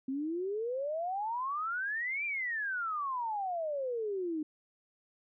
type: exponential two-way sweep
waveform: sine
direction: up then down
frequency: 258.8 to 2407 to 298.9 Hz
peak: -32 dBFS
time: 0.08-4.43 s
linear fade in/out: 5 ms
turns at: 2.25 s
effects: none